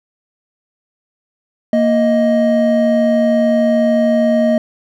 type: tone pair together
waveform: triangle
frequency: 232.8 / 625 Hz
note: A#3 / D#5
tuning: -2 / +8 cents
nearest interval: octave + perfect fourth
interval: 1710 cents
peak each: -11 dBFS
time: 1.73-4.58 s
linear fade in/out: 2 ms
effects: none